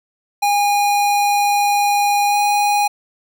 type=tone with pitch glide; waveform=square; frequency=817 to 822.2 Hz; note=G#5 to G#5; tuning=-29 to -18 cents; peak=-14 dBFS; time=0.42-2.88 s; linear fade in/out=10 ms; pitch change=+11 cents; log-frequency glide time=2.28-2.36 s; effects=none